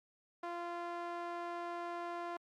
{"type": "tone with band-pass filter", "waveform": "sawtooth", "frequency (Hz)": 345.6, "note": "F4", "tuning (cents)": -18, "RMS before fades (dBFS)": -42, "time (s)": [0.43, 2.37], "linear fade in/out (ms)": 5, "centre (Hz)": 910, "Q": 1.3, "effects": ["Opus 48 kbps"]}